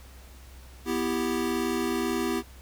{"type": "chord", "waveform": "square", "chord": "E minor", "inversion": "second", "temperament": "equal", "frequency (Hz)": [246.9, 329.6, 392], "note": ["B3", "E4", "G4"], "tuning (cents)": [0, 0, 0], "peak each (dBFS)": -31, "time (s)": [0.85, 2.43], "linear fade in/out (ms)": 50, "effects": ["added 64 Hz sine -46 dBFS peak until 2.61 s", "pink hiss -53 dBFS RMS until 2.61 s"]}